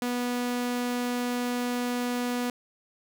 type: tone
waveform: sawtooth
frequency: 244.8 Hz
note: B3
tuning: 15 cents flat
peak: -23 dBFS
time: 0.02-2.5 s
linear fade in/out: 2 ms
effects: none